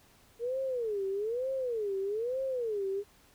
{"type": "tone with vibrato", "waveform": "sine", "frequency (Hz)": 454.2, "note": "A#4", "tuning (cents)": -45, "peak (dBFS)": -30, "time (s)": [0.39, 3.04], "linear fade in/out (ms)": 50, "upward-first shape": "sine", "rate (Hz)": 1.1, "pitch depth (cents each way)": 280, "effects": ["pink hiss -62 dBFS RMS until 3.34 s"]}